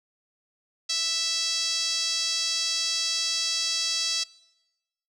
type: tone with band-pass filter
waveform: 5% pulse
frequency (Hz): 659.3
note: E5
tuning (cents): 0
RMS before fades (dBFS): -27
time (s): 0.89-4.24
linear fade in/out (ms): 10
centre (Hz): 4800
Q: 2.4
effects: noise-tail reverb RT60 1.0 s tail -23 dB re dry